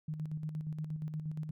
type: tone with tremolo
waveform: sine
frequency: 154.7 Hz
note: D#3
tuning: 10 cents flat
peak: -34 dBFS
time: 0.08-1.51 s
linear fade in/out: 5 ms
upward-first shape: square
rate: 8.5 Hz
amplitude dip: 50%
effects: none

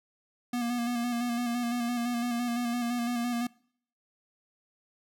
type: tone with vibrato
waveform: square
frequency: 239.7 Hz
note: A#3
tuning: 48 cents sharp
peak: -29 dBFS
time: 0.53-3.47 s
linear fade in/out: 5 ms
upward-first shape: square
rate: 5.9 Hz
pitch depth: 28 cents each way
effects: noise-tail reverb RT60 0.6 s tail -23 dB re dry

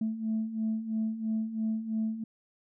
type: beating tone pair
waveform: sine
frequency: 218.3 / 221.3 Hz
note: A3 / A3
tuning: -13 / +10 cents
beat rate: 3 Hz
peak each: -34 / -29 dBFS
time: 0.01-2.24 s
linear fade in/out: 5 ms
effects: tanh soft clip ceiling -23 dBFS

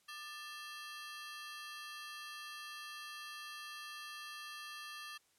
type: ring-modulated tone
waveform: 20% pulse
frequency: 1480 Hz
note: F#6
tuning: in tune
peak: -38 dBFS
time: 0.08-5.18 s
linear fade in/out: 10 ms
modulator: 282 Hz
effects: white hiss -73 dBFS RMS until 5.38 s + low-pass 11000 Hz 12 dB/octave

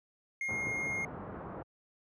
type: tone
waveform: triangle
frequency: 2136 Hz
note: C7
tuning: 35 cents sharp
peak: -31 dBFS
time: 0.41-1.05 s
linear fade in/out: 2 ms
type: low-pass noise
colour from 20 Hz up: pink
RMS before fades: -41 dBFS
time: 0.48-1.63 s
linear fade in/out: 10 ms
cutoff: 1300 Hz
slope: 24 dB/octave
type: clicks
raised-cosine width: 3 ms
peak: -28 dBFS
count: 2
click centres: 0.67 / 0.87 s
effects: high-pass 100 Hz 12 dB/octave + resampled to 24000 Hz

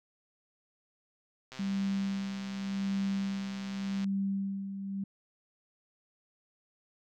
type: click train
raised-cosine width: 0.2 ms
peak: -28 dBFS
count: 329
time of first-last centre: 1.52-4.043 s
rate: 130 Hz
type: tone with tremolo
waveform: sine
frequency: 196 Hz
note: G3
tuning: in tune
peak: -28 dBFS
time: 1.59-5.04 s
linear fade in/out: 5 ms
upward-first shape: sine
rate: 0.87 Hz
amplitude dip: 60%
effects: none

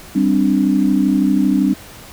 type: chord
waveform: sine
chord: G suspended fourth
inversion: none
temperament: just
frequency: 196 / 261.3 / 294 Hz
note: G3 / C4 / D4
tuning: 0 / -2 / +2 cents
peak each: -16 dBFS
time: 0.15-1.74 s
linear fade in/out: 10 ms
effects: pink hiss -38 dBFS RMS until 2.12 s

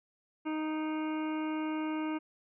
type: harmonic tone with a mistuned harmonic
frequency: 310.9 Hz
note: D#4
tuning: 1 cent flat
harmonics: 1 / 2 / 3 / 4 / 5 / 7 / 8 / 9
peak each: -32 / -45 / -42 / -46 / -49 / -49 / -52 / -52 dBFS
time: 0.45-2.19 s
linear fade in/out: 20 ms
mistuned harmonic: 8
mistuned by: -37 cents
effects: none

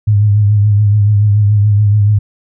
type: tone with vibrato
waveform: sine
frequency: 103.83 Hz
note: G#2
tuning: in tune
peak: -6 dBFS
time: 0.07-2.19 s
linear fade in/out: 10 ms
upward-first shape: triangle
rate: 7 Hz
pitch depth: 56 cents each way
effects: none

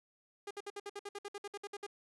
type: tone bursts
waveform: sawtooth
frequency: 405.9 Hz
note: G#4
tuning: 40 cents flat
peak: -37 dBFS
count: 15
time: 0.47-1.866 s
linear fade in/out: 5 ms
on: 38 ms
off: 59 ms
effects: resampled to 24000 Hz + 11-bit

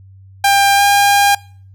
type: tone with pitch glide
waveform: sawtooth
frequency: 797 to 806.3 Hz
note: G5 to G5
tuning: +28 to +49 cents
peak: -5 dBFS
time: 0.44-1.35 s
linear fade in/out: 5 ms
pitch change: +21 cents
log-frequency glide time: 0.76-0.81 s
effects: noise-tail reverb RT60 0.5 s tail -25 dB re dry + added 96 Hz sine -38 dBFS peak until 1.74 s

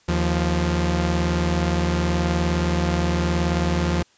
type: tone pair together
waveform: sawtooth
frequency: 77.78 / 174.61 Hz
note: D#2 / F3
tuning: 0 / 0 cents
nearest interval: octave + major second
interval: 1400 cents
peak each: -18 dBFS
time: 0.08-4.03 s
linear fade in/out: 10 ms
effects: white hiss -58 dBFS RMS until 4.17 s + resampled to 16000 Hz

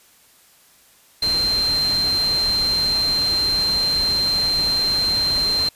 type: tone in noise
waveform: sine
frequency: 4146 Hz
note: C8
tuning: 17 cents flat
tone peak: -17 dBFS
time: 1.22-5.69 s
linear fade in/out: 5 ms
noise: pink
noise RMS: -30 dBFS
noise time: 1.22-5.69 s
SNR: +10 dB
effects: white hiss -53 dBFS RMS until 5.75 s + resampled to 32000 Hz

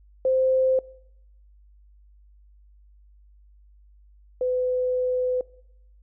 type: tone pair in turn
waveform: sine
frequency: 521 / 504.4 Hz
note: C5 / B4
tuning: -7 / +36 cents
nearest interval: minor second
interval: 57 cents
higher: first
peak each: -18 / -21 dBFS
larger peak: first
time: 0.25-0.79 / 4.41-5.41 s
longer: second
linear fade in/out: 2 ms
effects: noise-tail reverb RT60 0.8 s tail -22 dB re dry + added 50 Hz sine -51 dBFS peak until 6.02 s

